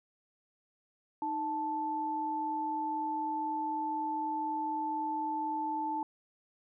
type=tone pair together; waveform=sine; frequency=310.4 / 878 Hz; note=D#4 / A5; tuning=-4 / -4 cents; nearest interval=octave + tritone; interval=1800 cents; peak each=-38 / -32 dBFS; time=1.22-6.03 s; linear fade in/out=2 ms; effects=none